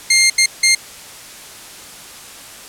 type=tone bursts at uneven times; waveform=15% pulse; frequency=2115 Hz; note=C7; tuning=18 cents sharp; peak=-3 dBFS; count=3; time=0.1-0.3 / 0.38-0.46 / 0.63-0.75 s; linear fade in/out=5 ms; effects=white hiss -36 dBFS RMS until 2.68 s + low-pass 11000 Hz 12 dB/octave